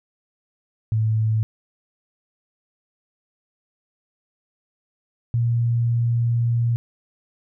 sine tone pair in turn, 110 / 117.84 Hz, A2 / A#2, 0 / +19 cents, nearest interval minor second, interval 119 cents, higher second, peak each -17 dBFS, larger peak neither, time 0.92-1.43 / 5.34-6.76 s, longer second, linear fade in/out 0 ms, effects none

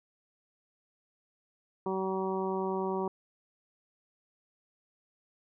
harmonic tone, 190 Hz, F#3, 46 cents sharp, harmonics 1 / 2 / 3 / 4 / 5 / 6, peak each -36 / -32 / -42 / -40 / -37 / -43 dBFS, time 1.86-3.08 s, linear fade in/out 2 ms, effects none

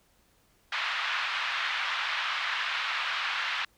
pink band-pass noise, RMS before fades -31 dBFS, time 0.72-3.65 s, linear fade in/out 5 ms, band 1100 to 3600 Hz, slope 24 dB/octave, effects pink hiss -66 dBFS RMS until 3.77 s

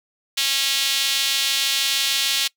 sawtooth tone with high-pass filter, 273.7 Hz, C#4, 22 cents flat, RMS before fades -21 dBFS, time 0.37-2.48 s, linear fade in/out 10 ms, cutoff 3300 Hz, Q 2, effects noise-tail reverb RT60 0.1 s tail -23 dB re dry

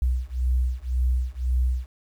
sine beating tone pair, 61.74 / 63.64 Hz, B1 / C2, 0 / -47 cents, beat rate 1.9 Hz, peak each -24 dBFS, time 0.02-1.86 s, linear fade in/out 0 ms, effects 9-bit

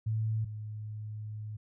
sine tone pair in turn, 110 / 106.99 Hz, A2 / A2, 0 / -48 cents, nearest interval unison, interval 48 cents, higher first, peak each -28 / -37 dBFS, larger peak first, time 0.06-0.45 / 0.45-1.57 s, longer second, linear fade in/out 10 ms, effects none

